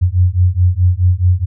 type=beating tone pair; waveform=sine; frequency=88 / 92.7 Hz; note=F2 / F#2; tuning=+14 / +4 cents; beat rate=4.7 Hz; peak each=-12 dBFS; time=0.01-1.46 s; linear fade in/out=20 ms; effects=none